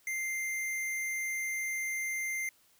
square tone, 2093 Hz, C7, in tune, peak -33 dBFS, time 0.07-2.49 s, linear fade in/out 2 ms, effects white hiss -66 dBFS RMS until 2.79 s

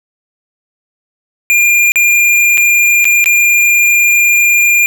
square tone with dropouts, 2404 Hz, D7, 40 cents sharp, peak -7 dBFS, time 1.5-4.86 s, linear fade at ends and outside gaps 0 ms, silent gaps 1.919-1.958 / 2.574-2.579 / 3.044-3.053 / 3.242-3.259 s, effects none

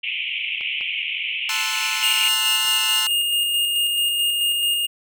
white band-pass noise, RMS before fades -26 dBFS, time 0.03-2.29 s, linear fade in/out 10 ms, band 2200 to 3100 Hz, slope 96 dB/octave
clicks, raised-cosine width 0.3 ms, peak -23 dBFS, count 4, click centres 0.61 / 0.81 / 2.65 / 2.69 s
10% pulse chord, F# half-diminished seventh, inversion first, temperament equal, 880 / 1046.5 / 1318.5 / 1480 Hz, A5 / C6 / E6 / F#6, 0 / 0 / 0 / 0 cents, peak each -21 dBFS, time 1.49-3.07 s, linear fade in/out 2 ms
square tone with tremolo, 2834 Hz, F7, 25 cents sharp, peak -18 dBFS, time 2.02-4.87 s, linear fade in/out 20 ms, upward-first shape square, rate 4.6 Hz, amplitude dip 25%
effects none

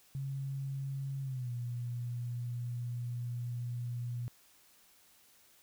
sine tone with pitch glide, 136.4 to 120.82 Hz, C#3 to B2, -28 to -38 cents, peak -35 dBFS, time 0.15-4.28 s, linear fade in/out 0 ms, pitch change -210 cents, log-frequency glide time 1.22-1.51 s, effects white hiss -64 dBFS RMS until 5.62 s

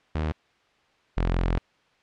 sawtooth tone pair in turn, 77.78 / 43.29 Hz, D#2 / F1, 0 / -14 cents, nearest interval minor seventh, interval 1014 cents, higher first, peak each -21 / -18 dBFS, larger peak second, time 0.15-0.32 / 1.17-1.58 s, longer second, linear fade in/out 0 ms, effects white hiss -63 dBFS RMS until 2.02 s + low-pass 3000 Hz 12 dB/octave

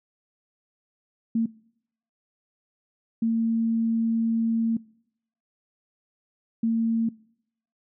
sine tone bursts at uneven times, 227.3 Hz, A#3, 43 cents flat, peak -20 dBFS, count 3, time 1.35-1.46 / 3.22-4.77 / 6.63-7.09 s, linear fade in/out 5 ms, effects noise-tail reverb RT60 0.7 s tail -23 dB re dry

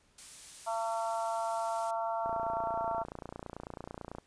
blue noise, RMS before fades -46 dBFS, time 0.18-1.91 s, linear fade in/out 5 ms
harmonic tone, 226.3 Hz, A3, 49 cents sharp, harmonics 3 / 4 / 5 / 6, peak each -34 / -35 / -42 / -42 dBFS, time 0.66-3.04 s, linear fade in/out 20 ms
click train, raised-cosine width 1 ms, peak -27 dBFS, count 57, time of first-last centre 2.26-4.184 s, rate 29.1 Hz
effects pink hiss -68 dBFS RMS until 4.26 s + resampled to 22050 Hz

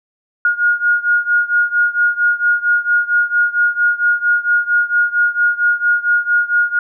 sine beating tone pair, 1431 / 1435.4 Hz, F6 / F6, +42 / +47 cents, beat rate 4.4 Hz, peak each -14 / -16 dBFS, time 0.45-6.79 s, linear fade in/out 2 ms, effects none

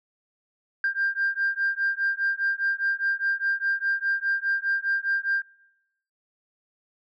sine beating tone pair, 1589 / 1593.9 Hz, G6 / G6, +23 / +28 cents, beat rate 4.9 Hz, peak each -25 dBFS, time 0.84-5.42 s, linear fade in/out 2 ms, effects noise-tail reverb RT60 0.9 s tail -25 dB re dry + tanh soft clip ceiling -17 dBFS

